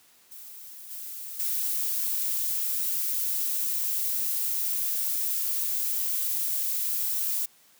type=noise with level steps; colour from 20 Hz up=violet; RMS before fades=-44 / -38 / -28 dBFS; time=0.31-7.46 s; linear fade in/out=10 ms; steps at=0.9 / 1.39 s; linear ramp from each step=10 ms; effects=white hiss -59 dBFS RMS until 7.79 s + high-pass 100 Hz 12 dB/octave